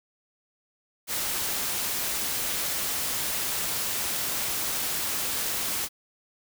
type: noise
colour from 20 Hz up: white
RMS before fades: -29 dBFS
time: 1.07-5.89 s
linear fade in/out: 50 ms
effects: none